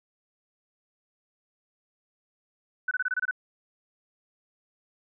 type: tone bursts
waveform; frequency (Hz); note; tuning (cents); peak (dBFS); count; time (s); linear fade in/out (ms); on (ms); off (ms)
sine; 1500; F#6; +23; -24; 8; 2.88-3.311; 5; 32; 25
effects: none